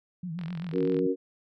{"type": "tone with vibrato", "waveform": "sine", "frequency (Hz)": 170, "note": "F3", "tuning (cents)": -46, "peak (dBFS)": -32, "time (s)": [0.23, 1.07], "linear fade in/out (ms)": 5, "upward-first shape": "triangle", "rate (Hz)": 7.8, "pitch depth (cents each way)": 150}
{"type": "click train", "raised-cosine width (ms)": 0.3, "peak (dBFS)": -28, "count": 27, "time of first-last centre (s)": [0.39, 0.99], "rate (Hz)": 43.3}
{"type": "chord", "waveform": "sine", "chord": "F# major", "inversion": "second", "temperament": "equal", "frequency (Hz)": [277.2, 370, 466.2], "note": ["C#4", "F#4", "A#4"], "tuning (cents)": [0, 0, 0], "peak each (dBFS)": -28, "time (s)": [0.72, 1.16], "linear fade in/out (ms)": 50}
{"effects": []}